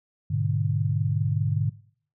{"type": "chord", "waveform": "sine", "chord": "G# diminished", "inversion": "none", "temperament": "equal with one note detuned", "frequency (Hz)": [103.83, 123.47, 148.62], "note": ["G#2", "B2", "D3"], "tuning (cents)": [0, 0, 21], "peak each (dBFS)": [-26, -29, -26], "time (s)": [0.3, 1.7], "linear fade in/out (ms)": 10, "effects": ["noise-tail reverb RT60 0.5 s tail -18 dB re dry"]}